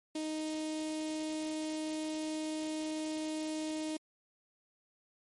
sawtooth tone with notch filter, 311.1 Hz, D#4, in tune, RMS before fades -37 dBFS, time 0.15-3.97 s, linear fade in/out 5 ms, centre 1400 Hz, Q 0.7, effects MP3 48 kbps

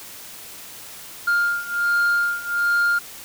sine beating tone pair, 1405 / 1406.3 Hz, F6 / F6, +10 / +12 cents, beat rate 1.3 Hz, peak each -20 / -18 dBFS, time 1.27-2.99 s, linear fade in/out 10 ms, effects tanh soft clip ceiling -15 dBFS + white hiss -39 dBFS RMS until 3.24 s

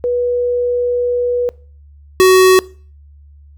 sine / square tone pair in turn, 488.2 / 373.5 Hz, B4 / F#4, -20 / +16 cents, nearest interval perfect fourth, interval 464 cents, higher first, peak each -13 / -6 dBFS, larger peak second, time 0.04-1.49 / 2.2-2.59 s, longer first, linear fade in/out 0 ms, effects noise-tail reverb RT60 0.4 s tail -22 dB re dry + added 72 Hz sine -39 dBFS peak until 3.57 s

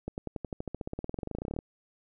accelerating click train, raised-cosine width 2 ms, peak -21 dBFS, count 29, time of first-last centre 0.08-1.589 s, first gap 99 ms, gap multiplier 0.95, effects none

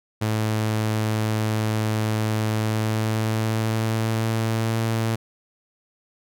sawtooth tone with pitch glide, 108.9 to 112.81 Hz, A2 to A2, -17 to +44 cents, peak -17 dBFS, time 0.21-5.16 s, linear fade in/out 10 ms, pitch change +61 cents, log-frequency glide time 2.54-4.7 s, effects none

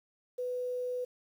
sine tone with quantisation, 497.6 Hz, B4, 13 cents sharp, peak -32 dBFS, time 0.38-1.05 s, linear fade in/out 10 ms, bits 10, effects none

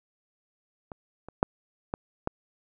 clicks, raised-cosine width 1 ms, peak -25 / -27 / -6 / -15 / -13 dBFS, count 5, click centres 0.918 / 1.286 / 1.429 / 1.939 / 2.274 s, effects none

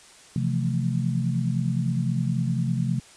sine chord, F major seventh, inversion second, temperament equal, 130.81 / 164.81 / 174.61 / 220 Hz, C3 / E3 / F3 / A3, 0 / 0 / 0 / 0 cents, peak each -25 / -29 / -28 / -30 dBFS, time 0.36-3 s, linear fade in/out 2 ms, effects white hiss -50 dBFS RMS until 3.16 s + resampled to 22050 Hz

